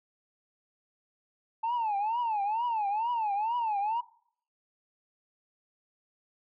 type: tone with vibrato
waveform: sine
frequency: 879 Hz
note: A5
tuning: 2 cents flat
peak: -25 dBFS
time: 1.63-4.01 s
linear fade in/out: 10 ms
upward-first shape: triangle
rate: 2.2 Hz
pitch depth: 200 cents each way
effects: noise-tail reverb RT60 0.6 s tail -22 dB re dry + tanh soft clip ceiling -25 dBFS